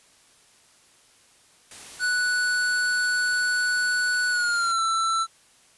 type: noise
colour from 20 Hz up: white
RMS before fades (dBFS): -42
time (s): 1.71-4.72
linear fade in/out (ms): 2
type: tone with pitch glide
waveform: square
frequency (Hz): 1480 to 1333.9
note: F#6 to E6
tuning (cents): 0 to +20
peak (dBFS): -22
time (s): 1.99-5.27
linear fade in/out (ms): 50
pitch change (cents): -180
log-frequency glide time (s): 4.3-4.81
effects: white hiss -57 dBFS RMS until 5.77 s + resampled to 24000 Hz